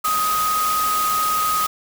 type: tone in noise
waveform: sine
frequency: 1253 Hz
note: D#6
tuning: 12 cents sharp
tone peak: -18 dBFS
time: 0.04-1.67 s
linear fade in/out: 10 ms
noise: white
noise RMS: -26 dBFS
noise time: 0.04-1.67 s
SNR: +5 dB
effects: none